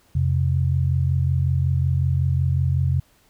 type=tone pair together; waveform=sine; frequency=87.31 / 132.72 Hz; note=F2 / C3; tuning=0 / +25 cents; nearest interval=perfect fifth; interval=725 cents; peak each=-20 dBFS; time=0.15-3 s; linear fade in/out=5 ms; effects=pink hiss -59 dBFS RMS until 3.29 s